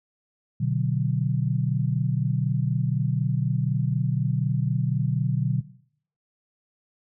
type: chord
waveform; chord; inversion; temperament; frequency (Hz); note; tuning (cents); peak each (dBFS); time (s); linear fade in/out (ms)
sine; B minor; none; equal with one note detuned; 123.47 / 147.51 / 185; B2 / D3 / F#3; 0 / +8 / 0; -25 / -25 / -28; 0.6-5.61; 10
effects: noise-tail reverb RT60 0.6 s tail -17 dB re dry